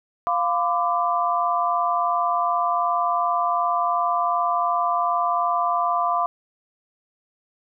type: chord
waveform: sine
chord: B diminished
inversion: second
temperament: equal with one note detuned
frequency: 698.5 / 1012 / 1174.7 Hz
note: F5 / B5 / D6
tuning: 0 / +42 / 0 cents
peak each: -23 / -24 / -23 dBFS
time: 0.27-6.26 s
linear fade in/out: 0 ms
effects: none